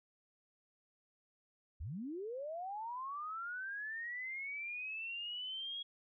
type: linear sweep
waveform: sine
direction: up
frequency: 57 to 3322 Hz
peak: -40 dBFS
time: 1.8-5.83 s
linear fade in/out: 10 ms
effects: none